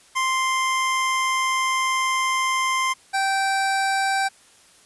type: tone pair in turn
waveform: 25% pulse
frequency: 1046.5 / 778.6 Hz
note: C6 / G5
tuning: 0 / -12 cents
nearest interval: perfect fourth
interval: 512 cents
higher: first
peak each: -16 dBFS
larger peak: neither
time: 0.15-2.94 / 3.13-4.29 s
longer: first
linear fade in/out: 20 ms
effects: white hiss -53 dBFS RMS until 4.85 s + resampled to 24000 Hz